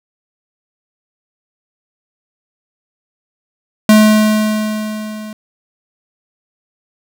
square tone with level ramp, 214.6 Hz, A3, 43 cents flat, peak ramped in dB -4 to -27 dBFS, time 3.89-5.33 s, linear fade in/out 2 ms, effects none

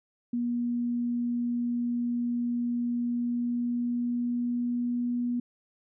sine tone with pitch glide, 240 to 242.4 Hz, B3 to B3, -49 to -32 cents, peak -26 dBFS, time 0.33-5.4 s, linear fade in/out 5 ms, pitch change +17 cents, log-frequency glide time 3.05-5.14 s, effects none

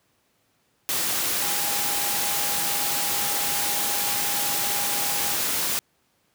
sine tone in noise, 815 Hz, G#5, 33 cents flat, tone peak -34 dBFS, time 1.42-5.35 s, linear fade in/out 0 ms, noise white, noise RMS -25 dBFS, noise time 0.89-5.79 s, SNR -12 dB, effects pink hiss -67 dBFS RMS until 6.34 s + high-pass 100 Hz 12 dB/octave

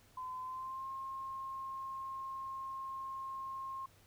sine tone with pitch glide, 1022 to 1068.5 Hz, C6 to C6, -41 to +36 cents, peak -40 dBFS, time 0.17-3.86 s, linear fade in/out 5 ms, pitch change +77 cents, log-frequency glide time 0.42-0.88 s, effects added 97 Hz sine -68 dBFS peak until 4.06 s + pink hiss -66 dBFS RMS until 4.06 s

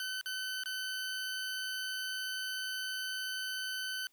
20% pulse tone with dropouts, 1519 Hz, F#6, 45 cents sharp, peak -31 dBFS, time 0-4.07 s, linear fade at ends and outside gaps 1 ms, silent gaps 0.212-0.259 / 0.636-0.658 s, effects white hiss -71 dBFS RMS until 4.12 s

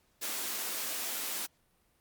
white high-pass noise, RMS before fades -36 dBFS, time 0.21-1.47 s, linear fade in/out 20 ms, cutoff 210 Hz, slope 24 dB/octave, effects pink hiss -71 dBFS RMS until 2 s + Opus 48 kbps

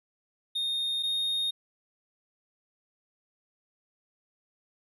triangle tone pair in turn, 3684 / 3700 Hz, A#7 / A#7, -21 / -14 cents, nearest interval unison, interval 7 cents, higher second, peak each -26 / -25 dBFS, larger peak second, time 0.55-1.03 / 1.03-1.51 s, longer neither, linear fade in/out 10 ms, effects resampled to 32000 Hz

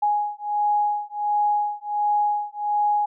sine beating tone pair, 830.6 / 832 Hz, G#5 / G#5, 0 / +3 cents, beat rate 1.4 Hz, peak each -23 dBFS, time 0.02-3.06 s, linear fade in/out 10 ms, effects none

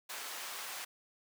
pink high-pass noise, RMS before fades -43 dBFS, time 0.09-0.85 s, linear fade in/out 10 ms, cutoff 880 Hz, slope 12 dB/octave, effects none

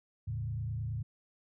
sine tone with frequency modulation, 110.7 Hz, A2, 11 cents sharp, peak -33 dBFS, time 0.27-1.03 s, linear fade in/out 10 ms, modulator 29.3 Hz, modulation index 0.95, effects none

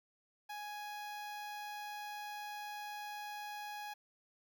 sawtooth tone with notch filter, 832 Hz, G#5, 3 cents sharp, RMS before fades -45 dBFS, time 0.49-3.94 s, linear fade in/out 10 ms, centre 8200 Hz, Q 1.5, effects none

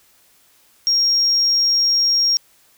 sine tone, 5580 Hz, F8, 2 cents flat, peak -12 dBFS, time 0.87-2.37 s, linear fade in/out 0 ms, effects tanh soft clip ceiling -10 dBFS + white hiss -55 dBFS RMS until 2.77 s

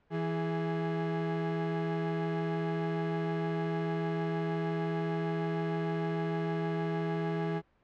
35% pulse tone pair together, 164.81 / 415.3 Hz, E3 / G#4, 0 / 0 cents, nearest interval octave + major third, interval 1600 cents, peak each -30 / -33 dBFS, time 0.1-7.62 s, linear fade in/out 50 ms, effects pink hiss -69 dBFS RMS until 7.83 s + low-pass 2000 Hz 12 dB/octave

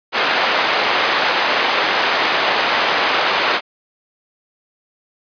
pink band-pass noise, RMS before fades -17 dBFS, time 0.12-3.61 s, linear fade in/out 50 ms, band 640 to 3600 Hz, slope 12 dB/octave, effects resampled to 11025 Hz

